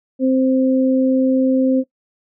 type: tone pair together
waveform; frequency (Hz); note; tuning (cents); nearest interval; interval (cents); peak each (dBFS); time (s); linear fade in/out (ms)
sine; 261.6 / 522.3; C4 / C5; 0 / -3; octave; 1197; -13 / -19; 0.19-1.84; 50
effects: noise-tail reverb RT60 0.1 s tail -18 dB re dry